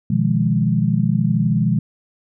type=chord; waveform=sine; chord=F half-diminished seventh; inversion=second; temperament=equal; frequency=123.47 / 155.56 / 174.61 / 207.7 Hz; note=Cb3 / Eb3 / F3 / Ab3; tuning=0 / 0 / 0 / 0 cents; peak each=-20 dBFS; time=0.1-1.79 s; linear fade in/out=5 ms; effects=none